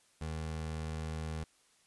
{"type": "tone", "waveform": "25% pulse", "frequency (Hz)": 79, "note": "D#2", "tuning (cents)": 27, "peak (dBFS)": -33, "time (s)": [0.21, 1.44], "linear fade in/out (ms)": 5, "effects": ["white hiss -68 dBFS RMS until 1.86 s", "resampled to 24000 Hz"]}